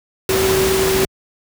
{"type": "tone in noise", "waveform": "sine", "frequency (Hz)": 381.9, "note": "G4", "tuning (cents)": -45, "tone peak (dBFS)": -15, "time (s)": [0.29, 1.05], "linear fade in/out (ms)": 2, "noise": "pink", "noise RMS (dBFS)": -19, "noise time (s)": [0.29, 1.05], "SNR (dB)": 1, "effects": ["high-pass 60 Hz 12 dB/octave"]}